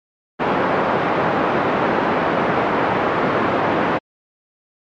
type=band-pass noise; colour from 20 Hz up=white; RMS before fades=-18 dBFS; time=0.39-3.99 s; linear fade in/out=20 ms; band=160 to 1000 Hz; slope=12 dB/octave; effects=low-pass 3000 Hz 12 dB/octave + MP3 64 kbps